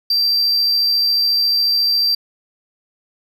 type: tone with amplitude modulation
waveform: triangle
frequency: 4700 Hz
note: D8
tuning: 1 cent sharp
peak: -11 dBFS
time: 0.1-2.15 s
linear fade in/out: 5 ms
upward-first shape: sine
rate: 74.1 Hz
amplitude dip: 25%
effects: none